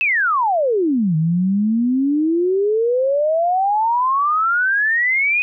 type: exponential two-way sweep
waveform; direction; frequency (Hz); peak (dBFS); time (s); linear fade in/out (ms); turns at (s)
sine; down then up; 2685 to 154.4 to 2510; -14; 0.01-5.42; 0; 1.16
effects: none